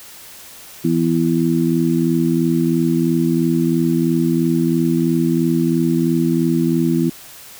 harmonic tone, 83 Hz, E2, 12 cents sharp, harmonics 2 / 3 / 4, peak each -18 / -18 / -18 dBFS, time 0.84-7.1 s, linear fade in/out 10 ms, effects white hiss -39 dBFS RMS until 7.59 s

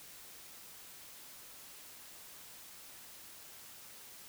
silence, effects white hiss -53 dBFS RMS until 4.28 s

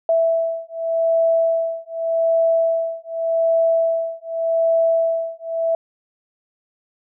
sine beating tone pair, 659 / 659.85 Hz, E5 / E5, -1 / +2 cents, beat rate 0.85 Hz, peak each -19 dBFS, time 0.09-5.75 s, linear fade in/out 2 ms, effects none

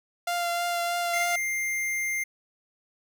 sawtooth tone with vibrato, 694 Hz, F5, 11 cents flat, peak -22 dBFS, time 0.27-1.36 s, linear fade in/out 5 ms, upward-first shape triangle, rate 3.2 Hz, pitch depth 15 cents each way
square tone, 2100 Hz, C7, 6 cents sharp, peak -27 dBFS, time 1.13-2.24 s, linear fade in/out 10 ms
effects none

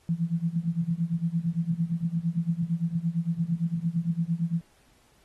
sine tone with tremolo, 167.6 Hz, E3, 29 cents sharp, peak -21 dBFS, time 0.09-4.61 s, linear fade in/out 0 ms, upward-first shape sine, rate 8.8 Hz, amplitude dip 90%, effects pink hiss -63 dBFS RMS until 5.24 s + AAC 32 kbps

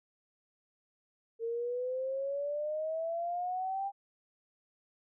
sine exponential sweep, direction up, 453.5 to 800 Hz, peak -32 dBFS, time 1.39-3.92 s, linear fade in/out 50 ms, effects none

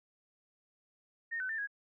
sine tone with pitch steps, 1840 / 1515 / 1787 / 1654 Hz, A#6 / F#6 / A6 / G#6, -23 / +40 / +26 / -8 cents, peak -34 dBFS, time 1.31-1.674 s, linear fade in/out 20 ms, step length 91 ms, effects none

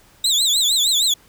30% pulse tone with vibrato, 3729 Hz, A#7, in tune, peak -12 dBFS, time 0.24-1.14 s, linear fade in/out 5 ms, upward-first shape triangle, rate 6.5 Hz, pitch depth 200 cents each way, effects pink hiss -52 dBFS RMS until 1.28 s

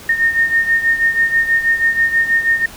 sine beating tone pair, 1832 / 1838.2 Hz, A#6 / A#6, -31 / -25 cents, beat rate 6.2 Hz, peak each -13 / -18 dBFS, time 0.09-2.66 s, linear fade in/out 5 ms, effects pink hiss -36 dBFS RMS until 2.76 s

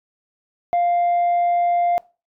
sine tone, 698.5 Hz, F5, in tune, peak -13 dBFS, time 0.73-1.98 s, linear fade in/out 0 ms, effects noise-tail reverb RT60 0.3 s tail -23 dB re dry + tanh soft clip ceiling -14 dBFS

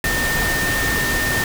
sine tone in noise, 1816 Hz, A#6, 46 cents flat, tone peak -20 dBFS, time 0.04-1.44 s, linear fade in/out 2 ms, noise pink, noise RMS -22 dBFS, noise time 0.04-1.44 s, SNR -1 dB, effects none

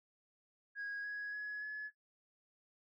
sine tone with pitch steps, 1647 / 1666.1 / 1685.5 / 1705.1 Hz, G#6 / G#6 / G#6 / G#6, -15 / +5 / +25 / +45 cents, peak -38 dBFS, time 0.75-1.91 s, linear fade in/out 50 ms, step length 290 ms, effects noise-tail reverb RT60 0.1 s tail -19 dB re dry + tanh soft clip ceiling -37 dBFS

